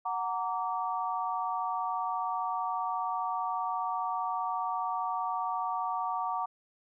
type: chord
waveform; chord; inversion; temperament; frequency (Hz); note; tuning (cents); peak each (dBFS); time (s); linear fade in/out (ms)
sine; Gb augmented; none; just; 740 / 925 / 1156.2; Gb5 / Bb5 / D6; 0 / -14 / -27; -34; 0.05-6.46; 10
effects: none